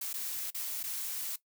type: noise with dropouts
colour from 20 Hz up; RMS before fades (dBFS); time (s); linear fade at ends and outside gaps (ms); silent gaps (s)
blue; -37; 0.01-1.36; 5; 0.131-0.139 / 0.505-0.545 / 0.83-0.837
effects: noise-tail reverb RT60 0.1 s tail -17 dB re dry